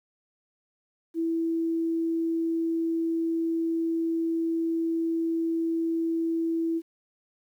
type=tone; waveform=sine; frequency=329.6 Hz; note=E4; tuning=in tune; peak=-24 dBFS; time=1.14-6.82 s; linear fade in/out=50 ms; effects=10-bit